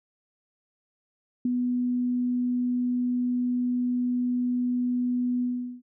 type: tone with ADSR envelope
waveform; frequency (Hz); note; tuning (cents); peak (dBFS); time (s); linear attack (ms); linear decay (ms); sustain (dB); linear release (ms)
sine; 246.9; B3; 0; -20; 1.45-5.82; 4; 15; -3; 400
effects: none